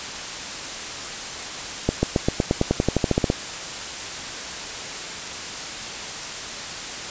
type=accelerating click train; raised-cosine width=2 ms; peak=-4 dBFS; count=16; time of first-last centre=1.89-3.301 s; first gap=140 ms; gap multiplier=0.94; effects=white hiss -31 dBFS RMS until 7.1 s + resampled to 16000 Hz